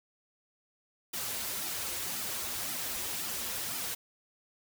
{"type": "noise with flanger", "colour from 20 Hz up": "white", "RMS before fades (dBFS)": -36, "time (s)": [1.13, 3.95], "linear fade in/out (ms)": 10, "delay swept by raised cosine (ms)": [1.8, 7.1], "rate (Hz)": 1.9, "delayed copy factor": -0.95, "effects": []}